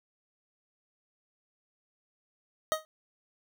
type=tone with exponential decay; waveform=25% pulse; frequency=627 Hz; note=D#5; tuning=13 cents sharp; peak=-18 dBFS; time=2.72-2.85 s; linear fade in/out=0 ms; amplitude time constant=28 ms; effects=none